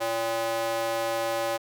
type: tone with high-pass filter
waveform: square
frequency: 114.2 Hz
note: A#2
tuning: 35 cents flat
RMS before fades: -28 dBFS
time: 0-1.58 s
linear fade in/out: 20 ms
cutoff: 590 Hz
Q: 2.2
effects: none